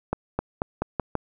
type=accelerating click train; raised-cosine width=1 ms; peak=-10 dBFS; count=6; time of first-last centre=0.13-1.153 s; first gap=260 ms; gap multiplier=0.88; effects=none